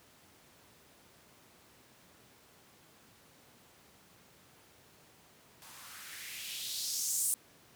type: noise with band-pass filter sweep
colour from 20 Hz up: violet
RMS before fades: -38 dBFS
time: 5.62-7.34 s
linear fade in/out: 0 ms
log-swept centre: 830 to 9200 Hz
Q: 2.5
effects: pink hiss -61 dBFS RMS until 7.75 s + high-pass 100 Hz 12 dB/octave